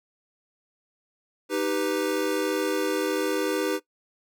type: chord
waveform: square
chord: Eb augmented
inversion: none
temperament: equal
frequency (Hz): 311.1 / 392 / 493.9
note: Eb4 / G4 / B4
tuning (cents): 0 / 0 / 0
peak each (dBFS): -29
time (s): 1.49-3.8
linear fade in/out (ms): 50
effects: noise-tail reverb RT60 0.1 s tail -18 dB re dry